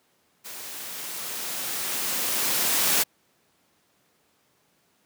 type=noise with level ramp; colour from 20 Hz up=white; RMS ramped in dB=-39 to -21 dBFS; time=0.44-3.04 s; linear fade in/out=20 ms; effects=pink hiss -66 dBFS RMS until 5.05 s + high-pass 150 Hz 12 dB/octave